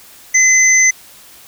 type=tone pair together; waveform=sine; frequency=2043 / 6122 Hz; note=C7 / G8; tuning=-42 / -42 cents; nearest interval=octave + perfect fifth; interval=1900 cents; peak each=-10 dBFS; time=0.34-0.91 s; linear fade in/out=10 ms; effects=white hiss -41 dBFS RMS until 1.47 s